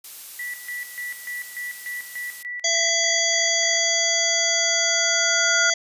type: noise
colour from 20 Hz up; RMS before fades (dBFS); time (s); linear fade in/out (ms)
blue; -37; 0.04-2.43; 5
type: tone with tremolo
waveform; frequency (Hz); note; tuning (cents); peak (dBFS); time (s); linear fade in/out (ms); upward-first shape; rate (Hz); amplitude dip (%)
sine; 1959; B6; -15; -28; 0.39-3.88; 5; square; 3.4; 75
type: harmonic tone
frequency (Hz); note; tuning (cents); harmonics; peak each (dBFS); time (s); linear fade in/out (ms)
670; E5; +28; 1 / 3 / 5 / 7 / 9 / 10; -28 / -24 / -27 / -26 / -25 / -25; 2.64-5.74; 5
type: tone with exponential growth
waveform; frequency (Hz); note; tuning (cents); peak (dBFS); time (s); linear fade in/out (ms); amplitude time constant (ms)
sine; 1428; F6; +38; -18; 3.21-5.7; 2; 540
effects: resampled to 32000 Hz